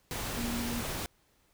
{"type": "tone in noise", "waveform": "sine", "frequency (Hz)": 236.5, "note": "A#3", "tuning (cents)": 25, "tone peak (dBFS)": -34, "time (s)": [0.37, 0.81], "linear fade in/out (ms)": 0, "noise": "pink", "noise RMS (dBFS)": -36, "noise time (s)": [0.11, 1.06], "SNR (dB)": -1, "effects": ["pink hiss -69 dBFS RMS until 1.53 s"]}